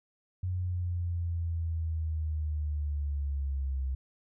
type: linear sweep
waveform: sine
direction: down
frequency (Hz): 91.6 to 65.41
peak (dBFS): -29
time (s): 0.43-3.95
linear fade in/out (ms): 5
effects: none